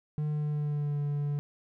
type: tone with pitch glide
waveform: triangle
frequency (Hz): 150.5 to 145.12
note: D3 to D3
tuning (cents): +43 to -20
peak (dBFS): -26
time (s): 0.18-1.39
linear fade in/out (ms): 0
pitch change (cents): -63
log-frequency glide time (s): 0.34-1
effects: none